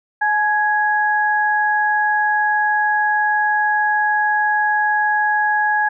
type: tone pair together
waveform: sine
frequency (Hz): 847.6 / 1661.2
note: G#5 / G#6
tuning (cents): +35 / 0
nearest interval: octave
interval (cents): 1165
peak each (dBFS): -17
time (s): 0.21-5.89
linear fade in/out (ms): 10
effects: none